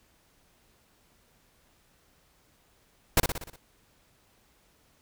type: noise with echo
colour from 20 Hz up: pink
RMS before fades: -20 dBFS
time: 3.17-3.2 s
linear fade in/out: 2 ms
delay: 60 ms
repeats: 6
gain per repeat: -5 dB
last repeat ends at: 3.56 s
effects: pink hiss -65 dBFS RMS until 5.01 s